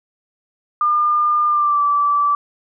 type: tone with pitch glide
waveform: sine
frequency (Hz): 1205 to 1159.9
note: D6 to D6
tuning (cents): +44 to -22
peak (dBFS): -13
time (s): 0.81-2.35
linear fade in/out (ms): 2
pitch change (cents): -66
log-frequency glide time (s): 1.47-1.82
effects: none